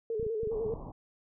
sine tone with vibrato, 441.4 Hz, A4, 5 cents sharp, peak -30 dBFS, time 0.1-0.74 s, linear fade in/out 2 ms, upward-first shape square, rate 10 Hz, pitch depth 60 cents each way
clicks, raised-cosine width 5 ms, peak -29 dBFS, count 7, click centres 0.197 / 0.229 / 0.266 / 0.433 / 0.473 / 0.663 / 0.737 s
pink low-pass noise, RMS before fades -43 dBFS, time 0.51-0.92 s, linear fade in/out 5 ms, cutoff 1100 Hz, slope 96 dB/octave
effects none

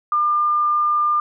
sine tone, 1201 Hz, D6, 38 cents sharp, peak -15 dBFS, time 0.12-1.2 s, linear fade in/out 2 ms, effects none

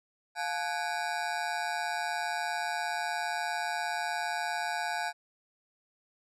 25% pulse ring-modulated tone, 784 Hz, G5, in tune, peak -24 dBFS, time 0.35-5.13 s, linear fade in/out 50 ms, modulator 78.5 Hz, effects low-pass 9000 Hz 12 dB/octave

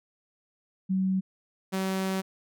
sine / sawtooth tone pair in turn, 189.1 / 190.31 Hz, F#3 / F#3, +38 / +49 cents, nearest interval unison, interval 11 cents, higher second, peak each -23 dBFS, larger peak neither, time 0.89-1.21 / 1.72-2.22 s, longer second, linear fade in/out 20 ms, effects none

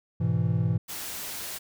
triangle chord, E major, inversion first, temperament equal, 103.83 / 123.47 / 164.81 Hz, G#2 / B2 / E3, 0 / 0 / 0 cents, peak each -25 dBFS, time 0.2-0.78 s, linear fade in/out 10 ms
white noise, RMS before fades -36 dBFS, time 0.88-1.59 s, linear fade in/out 20 ms
effects none

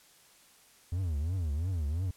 triangle tone with vibrato, 82.41 Hz, E2, in tune, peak -27 dBFS, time 0.92-2.11 s, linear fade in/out 5 ms, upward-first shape triangle, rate 2.9 Hz, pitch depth 300 cents each way, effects white hiss -60 dBFS RMS until 2.16 s + low-pass 12000 Hz 12 dB/octave

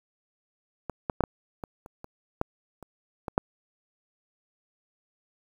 clicks, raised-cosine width 1 ms, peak -18 / -13 / -8 / -10 / -21 / -30 / -26 / -11 / -29 / -18 / -7 dBFS, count 11, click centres 0.897 / 1.098 / 1.207 / 1.238 / 1.638 / 1.861 / 2.044 / 2.414 / 2.827 / 3.282 / 3.379 s, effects 8-bit

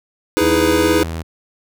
square chord, E major seventh, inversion third, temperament equal with one note detuned, 311.1 / 329.6 / 415.3 / 497.3 Hz, D#4 / E4 / G#4 / B4, 0 / 0 / 0 / +12 cents, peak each -19 dBFS, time 0.37-1.03 s, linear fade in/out 0 ms
sawtooth tone with pitch glide, 81 to 81.66 Hz, E2 to E2, -30 to -16 cents, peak -19 dBFS, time 0.4-1.23 s, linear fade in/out 20 ms, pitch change +14 cents, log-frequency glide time 0.79-0.84 s
effects none

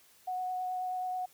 sine tone with vibrato, 736 Hz, F#5, 9 cents flat, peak -32 dBFS, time 0.27-1.26 s, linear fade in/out 10 ms, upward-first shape triangle, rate 9.3 Hz, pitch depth 12 cents each way, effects white hiss -62 dBFS RMS until 1.33 s

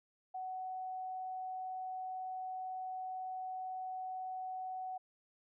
sine tone, 747 Hz, F#5, 16 cents sharp, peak -39 dBFS, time 0.34-4.98 s, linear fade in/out 10 ms, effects none

